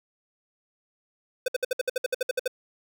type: tone bursts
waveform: square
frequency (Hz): 508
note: B4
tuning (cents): +49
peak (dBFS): -23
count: 13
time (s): 1.46-2.478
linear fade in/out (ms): 5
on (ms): 22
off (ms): 61
effects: none